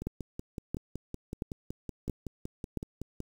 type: two click trains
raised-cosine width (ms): 3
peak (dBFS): -24 / -19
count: 18 / 5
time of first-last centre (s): 0.02-3.204 / 0.07-2.773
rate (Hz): 5.34 / 1.48
effects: 8-bit